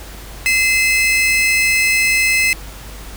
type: tone pair together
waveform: 40% pulse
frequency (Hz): 2061 / 2597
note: C7 / E7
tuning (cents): -27 / -26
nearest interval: major third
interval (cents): 401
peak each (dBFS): -14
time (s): 0.46-2.53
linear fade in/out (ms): 0
effects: added 50 Hz sine -33 dBFS peak until 3.16 s + pink hiss -36 dBFS RMS until 3.16 s